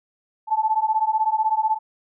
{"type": "beating tone pair", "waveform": "sine", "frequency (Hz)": [865, 881], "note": ["A5", "A5"], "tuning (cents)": [-30, 2], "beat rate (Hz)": 16, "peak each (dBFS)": -21, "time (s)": [0.47, 1.79], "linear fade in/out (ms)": 50, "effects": []}